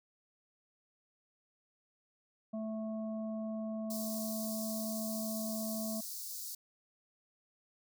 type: harmonic tone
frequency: 219.1 Hz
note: A3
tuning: 7 cents flat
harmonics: 1 / 3 / 5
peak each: -37 / -42 / -57 dBFS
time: 2.53-6.01 s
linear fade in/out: 10 ms
type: high-pass noise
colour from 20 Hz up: white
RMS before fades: -43 dBFS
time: 3.9-6.55 s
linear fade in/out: 5 ms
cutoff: 4300 Hz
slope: 48 dB/octave
effects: none